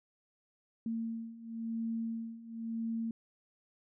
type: beating tone pair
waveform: sine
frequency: 226.8 / 227.76 Hz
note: A#3 / A#3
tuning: -47 / -40 cents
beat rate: 0.96 Hz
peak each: -40 / -37 dBFS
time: 0.86-3.11 s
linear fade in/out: 2 ms
effects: none